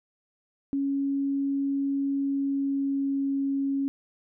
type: tone with pitch glide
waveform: sine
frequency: 277.1 to 275.3 Hz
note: C#4 to C#4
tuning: -1 to -12 cents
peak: -24 dBFS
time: 0.73-3.88 s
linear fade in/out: 0 ms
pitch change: -11 cents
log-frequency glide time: 2.19-3.32 s
effects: none